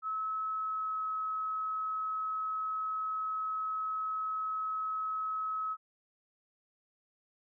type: tone with pitch glide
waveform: sine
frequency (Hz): 1293 to 1284.8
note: E6 to E6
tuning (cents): -34 to -45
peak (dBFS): -32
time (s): 0.02-5.77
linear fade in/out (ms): 50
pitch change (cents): -11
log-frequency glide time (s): 0.49-1.04
effects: none